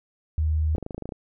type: tone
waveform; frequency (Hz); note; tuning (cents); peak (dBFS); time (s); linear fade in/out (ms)
sine; 77.78; D#2; 0; -20; 0.38-0.76; 0
type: clicks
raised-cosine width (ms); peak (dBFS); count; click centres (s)
2; -20; 11; 0.751 / 0.782 / 0.827 / 0.864 / 0.908 / 0.946 / 0.98 / 1.023 / 1.056 / 1.091 / 1.122
effects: none